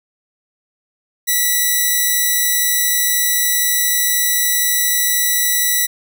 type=tone; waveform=5% pulse; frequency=1957 Hz; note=B6; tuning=16 cents flat; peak=-3 dBFS; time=1.27-5.87 s; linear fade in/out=20 ms; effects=none